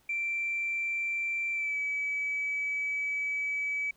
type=tone with pitch glide; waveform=sine; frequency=2349 to 2289 Hz; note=D7 to D7; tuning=0 to -45 cents; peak=-28 dBFS; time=0.09-3.91 s; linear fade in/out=5 ms; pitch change=-45 cents; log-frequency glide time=1.52-1.78 s; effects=tanh soft clip ceiling -24 dBFS + pink hiss -66 dBFS RMS until 3.96 s